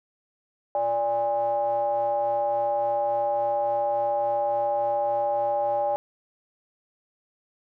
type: ring-modulated tone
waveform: triangle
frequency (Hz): 116.54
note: A#2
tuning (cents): 0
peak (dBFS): -17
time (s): 0.75-5.96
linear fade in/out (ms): 0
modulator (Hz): 701
effects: none